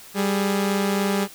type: tone pair together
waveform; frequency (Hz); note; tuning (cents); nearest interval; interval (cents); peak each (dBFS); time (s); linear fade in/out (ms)
sawtooth; 196.8 / 417; G3 / G#4; +7 / +7; octave + minor second; 1300; -17 / -23; 0.14-1.28; 50
effects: white hiss -44 dBFS RMS until 1.34 s